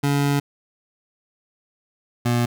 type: tone pair in turn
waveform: 25% pulse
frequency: 142.1 / 120.29 Hz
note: C#3 / B2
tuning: +43 / -45 cents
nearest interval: minor third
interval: 288 cents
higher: first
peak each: -14 dBFS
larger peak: neither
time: 0.03-0.4 / 2.25-2.46 s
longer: first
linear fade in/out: 10 ms
effects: none